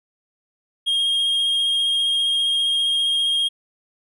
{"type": "tone with vibrato", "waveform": "triangle", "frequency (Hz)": 3240, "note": "G#7", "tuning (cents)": -43, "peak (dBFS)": -16, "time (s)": [0.86, 3.49], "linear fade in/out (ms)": 20, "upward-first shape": "sine", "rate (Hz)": 15, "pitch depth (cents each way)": 13, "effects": []}